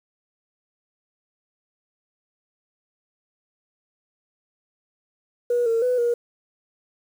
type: tone with pitch steps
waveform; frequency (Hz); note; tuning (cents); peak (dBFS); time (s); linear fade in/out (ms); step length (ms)
sine; 483 / 456.9 / 498.6 / 475.8; B4 / A#4 / B4 / A#4; -39 / -35 / +16 / +35; -17; 5.5-6.14; 5; 160
effects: tanh soft clip ceiling -14 dBFS + 8-bit